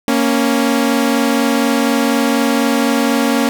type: tone pair together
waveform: sawtooth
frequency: 233.1 / 277.2 Hz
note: A#3 / C#4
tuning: 0 / 0 cents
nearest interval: minor third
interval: 300 cents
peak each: -11 / -11 dBFS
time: 0.08-3.49 s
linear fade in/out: 0 ms
effects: none